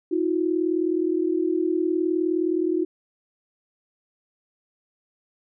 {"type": "tone pair together", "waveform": "sine", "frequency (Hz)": [321.4, 360.8], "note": ["E4", "F#4"], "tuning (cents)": [-44, -44], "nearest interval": "major second", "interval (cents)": 200, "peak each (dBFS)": -23, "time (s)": [0.11, 2.85], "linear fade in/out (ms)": 10, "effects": []}